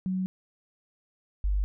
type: tone pair in turn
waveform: sine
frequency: 186.6 / 49.42 Hz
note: F#3 / G1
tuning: +15 / +15 cents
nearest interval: octave + major seventh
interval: 2300 cents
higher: first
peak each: -26 / -23 dBFS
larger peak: second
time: 0.06-0.26 / 1.44-1.64 s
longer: neither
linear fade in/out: 0 ms
effects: none